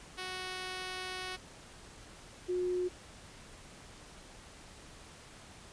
5% pulse / sine tone pair in turn, 370 / 361.3 Hz, F#4 / F#4, 0 / -41 cents, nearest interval unison, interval 41 cents, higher first, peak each -27 / -30 dBFS, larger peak first, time 0.17-1.37 / 2.48-2.89 s, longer first, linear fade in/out 20 ms, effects pink hiss -53 dBFS RMS until 5.72 s + resampled to 22050 Hz

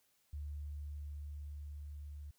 sine tone with level ramp, 73.2 Hz, D2, 5 cents flat, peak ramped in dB -40 to -45 dBFS, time 0.33-2.31 s, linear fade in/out 5 ms, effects white hiss -75 dBFS RMS until 2.38 s

